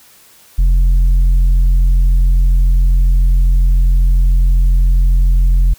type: tone with tanh clipping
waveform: sine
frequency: 43.65 Hz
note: F1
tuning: in tune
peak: -8 dBFS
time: 0.58-5.74 s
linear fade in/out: 10 ms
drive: 4 dB
effects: white hiss -45 dBFS RMS until 5.78 s